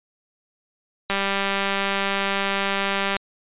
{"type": "click train", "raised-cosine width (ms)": 0.3, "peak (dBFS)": -7, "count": 408, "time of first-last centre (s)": [1.1, 3.166], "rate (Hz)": 197, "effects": ["resampled to 8000 Hz"]}